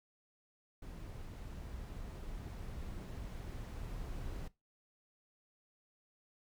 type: noise with level ramp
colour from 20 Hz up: brown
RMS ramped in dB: -47 to -43 dBFS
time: 0.82-4.48 s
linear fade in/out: 5 ms
effects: noise-tail reverb RT60 0.2 s tail -18 dB re dry